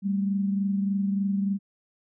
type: tone pair together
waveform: sine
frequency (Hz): 196.63 / 220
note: G3 / A3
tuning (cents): +6 / 0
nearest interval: major second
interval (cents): 194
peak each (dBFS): -23 / -34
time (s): 0.02-1.59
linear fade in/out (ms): 50
effects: none